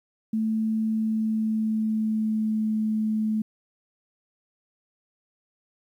sine tone with pitch glide, 220 to 216.8 Hz, A3 to A3, 0 to -25 cents, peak -22 dBFS, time 0.33-3.42 s, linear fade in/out 5 ms, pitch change -25 cents, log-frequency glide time 0.88-2.75 s, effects 10-bit

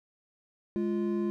triangle tone pair together, 208.3 / 346.9 Hz, G#3 / F4, +5 / -12 cents, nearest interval major sixth, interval 883 cents, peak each -28 dBFS, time 0.76-1.3 s, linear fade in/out 0 ms, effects none

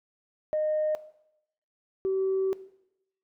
sine tone pair in turn, 615 / 382.7 Hz, D#5 / G4, -20 / -42 cents, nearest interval minor sixth, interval 822 cents, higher first, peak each -23 dBFS, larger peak neither, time 0.53-0.95 / 2.05-2.53 s, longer second, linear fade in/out 0 ms, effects noise-tail reverb RT60 0.8 s tail -17 dB re dry + tanh soft clip ceiling -20 dBFS

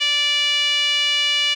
5% pulse tone with band-pass filter, 583 Hz, D5, 13 cents flat, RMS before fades -19 dBFS, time 0-1.55 s, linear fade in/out 20 ms, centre 2800 Hz, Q 4.1, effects none

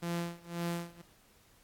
sawtooth tone with tremolo, 171.2 Hz, F3, 34 cents flat, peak -28 dBFS, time 0.02-1.02 s, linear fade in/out 10 ms, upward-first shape sine, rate 1.9 Hz, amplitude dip 95%, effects pink hiss -64 dBFS RMS until 1.63 s + AAC 64 kbps

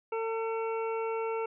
harmonic tone, 450 Hz, A4, 39 cents sharp, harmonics 1 / 2 / 3 / 5 / 6, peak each -31 / -37 / -41 / -45 / -47 dBFS, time 0.12-1.46 s, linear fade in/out 5 ms, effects none

